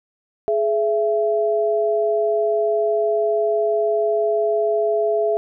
sine tone pair together, 422.1 / 668.1 Hz, G#4 / E5, +28 / +23 cents, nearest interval minor sixth, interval 795 cents, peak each -19 dBFS, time 0.48-5.37 s, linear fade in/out 0 ms, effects none

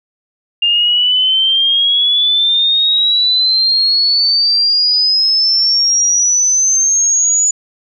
sine exponential sweep, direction up, 2802 to 6930 Hz, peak -9 dBFS, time 0.62-7.51 s, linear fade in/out 5 ms, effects none

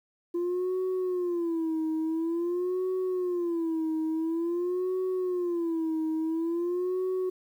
sine tone with vibrato, 343.4 Hz, F4, 29 cents flat, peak -24 dBFS, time 0.34-7.3 s, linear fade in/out 10 ms, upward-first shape sine, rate 0.48 Hz, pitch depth 140 cents each way, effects tanh soft clip ceiling -25 dBFS + 10-bit

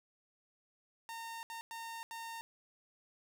sawtooth tone bursts at uneven times, 915 Hz, A#5, 32 cents flat, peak -39 dBFS, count 4, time 1.09-1.43 / 1.5-1.61 / 1.71-2.03 / 2.11-2.41 s, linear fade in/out 0 ms, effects none

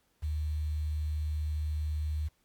sine tone with quantisation, 76.2 Hz, D#2, 36 cents flat, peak -29 dBFS, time 0.22-2.29 s, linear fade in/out 20 ms, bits 9, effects pink hiss -72 dBFS RMS until 2.44 s + MP3 96 kbps

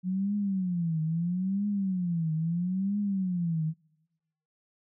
sine tone with vibrato, 180 Hz, F#3, 47 cents flat, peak -26 dBFS, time 0.03-3.74 s, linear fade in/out 50 ms, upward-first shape triangle, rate 0.76 Hz, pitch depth 250 cents each way, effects noise-tail reverb RT60 1.0 s tail -26 dB re dry

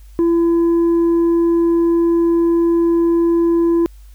sine tone with tanh clipping, 337.3 Hz, E4, 40 cents sharp, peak -12 dBFS, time 0.19-3.86 s, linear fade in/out 0 ms, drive 3 dB, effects added 50 Hz sine -37 dBFS peak until 4.14 s + white hiss -55 dBFS RMS until 4.14 s

